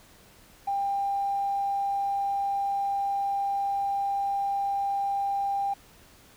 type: tone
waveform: triangle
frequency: 796 Hz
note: G5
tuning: 26 cents sharp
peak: -21 dBFS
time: 0.67-5.74 s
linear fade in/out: 10 ms
effects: tanh soft clip ceiling -23 dBFS + pink hiss -55 dBFS RMS until 6.36 s